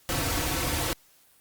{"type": "noise with comb filter", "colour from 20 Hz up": "pink", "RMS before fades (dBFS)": -28, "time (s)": [0.09, 0.93], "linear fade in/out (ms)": 0, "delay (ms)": 4.9, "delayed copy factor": -0.85, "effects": ["white hiss -60 dBFS RMS until 1.4 s", "Opus 48 kbps"]}